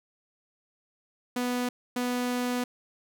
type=tone pair in turn; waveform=sawtooth; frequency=246.8 / 246.8 Hz; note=B3 / B3; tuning=-1 / -1 cents; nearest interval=unison; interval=0 cents; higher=neither; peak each=-23 dBFS; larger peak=neither; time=1.36-1.69 / 1.96-2.64 s; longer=second; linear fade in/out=5 ms; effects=none